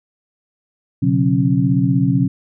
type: tone cluster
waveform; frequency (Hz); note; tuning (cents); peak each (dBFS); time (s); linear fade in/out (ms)
sine; 124.5 / 140.3 / 181.7 / 272.5; B2 / C#3 / F#3 / C#4; +14 / +21 / -31 / -29; -18; 1.02-2.28; 10
effects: none